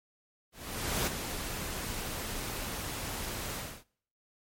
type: noise with ADSR envelope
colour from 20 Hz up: pink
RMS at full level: -30 dBFS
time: 0.52-3.84 s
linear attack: 550 ms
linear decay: 13 ms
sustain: -7 dB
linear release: 280 ms
effects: noise-tail reverb RT60 0.6 s tail -24 dB re dry + MP3 64 kbps